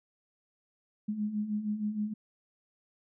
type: beating tone pair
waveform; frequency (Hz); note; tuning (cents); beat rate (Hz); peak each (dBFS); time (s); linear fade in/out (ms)
sine; 205.9 / 212.3; G#3 / G#3; -15 / +38; 6.4; -37 / -31; 1.08-2.14; 10
effects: none